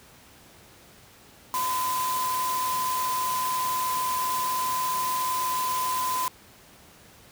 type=tone in noise; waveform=sine; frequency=1016 Hz; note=B5; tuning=49 cents sharp; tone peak=-25 dBFS; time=1.54-6.28 s; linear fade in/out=0 ms; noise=white; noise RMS=-33 dBFS; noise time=1.54-6.28 s; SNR=+5 dB; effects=pink hiss -52 dBFS RMS until 7.31 s + high-pass 60 Hz 12 dB/octave